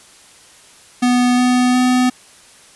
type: tone with pitch steps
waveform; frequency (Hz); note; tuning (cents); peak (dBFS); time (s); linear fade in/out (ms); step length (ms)
square; 246.9 / 249.2 / 251.5; B3 / B3 / B3; 0 / +16 / +32; -12; 1.02-2.1; 10; 360
effects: white hiss -45 dBFS RMS until 2.75 s + resampled to 24000 Hz